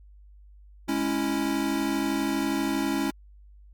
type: chord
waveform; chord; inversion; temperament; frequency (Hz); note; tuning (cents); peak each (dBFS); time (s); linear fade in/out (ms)
square; C# minor; second; equal; 207.7 / 277.2 / 329.6; G#3 / C#4 / E4; 0 / 0 / 0; -33 / -28 / -30; 0.88-3.11; 10
effects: added 50 Hz sine -48 dBFS peak until 3.73 s + Opus 48 kbps